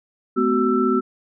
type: tone cluster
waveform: sine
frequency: 216.4 / 252 / 375.4 / 1329 Hz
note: A3 / B3 / F#4 / E6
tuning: -29 / +35 / +25 / +14 cents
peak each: -24 / -20 / -20 / -23 dBFS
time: 0.36-1.01 s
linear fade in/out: 20 ms
effects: none